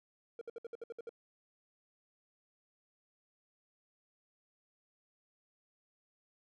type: tone bursts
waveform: triangle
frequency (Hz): 464.4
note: A#4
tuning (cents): -7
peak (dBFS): -39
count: 9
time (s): 0.39-1.093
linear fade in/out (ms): 2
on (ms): 23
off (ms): 62
effects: none